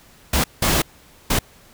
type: noise bursts at uneven times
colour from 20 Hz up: pink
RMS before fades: -18 dBFS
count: 3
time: 0.33-0.44 / 0.62-0.82 / 1.3-1.39 s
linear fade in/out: 5 ms
effects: pink hiss -50 dBFS RMS until 1.73 s